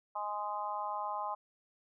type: harmonic tone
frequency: 207.7 Hz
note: G#3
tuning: in tune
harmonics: 3 / 4 / 5 / 6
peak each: -44 / -38 / -38 / -44 dBFS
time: 0.15-1.35 s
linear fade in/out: 10 ms
effects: none